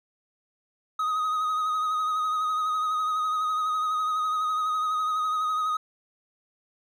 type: tone with vibrato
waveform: triangle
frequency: 1255 Hz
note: D#6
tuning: 15 cents sharp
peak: -22 dBFS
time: 0.99-5.77 s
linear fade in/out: 5 ms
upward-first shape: sine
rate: 12 Hz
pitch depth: 31 cents each way
effects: none